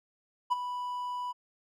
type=tone with ADSR envelope; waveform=triangle; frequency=987 Hz; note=B5; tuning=1 cent flat; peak=-20 dBFS; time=0.5-1.33 s; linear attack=22 ms; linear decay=21 ms; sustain=-11 dB; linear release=23 ms; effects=none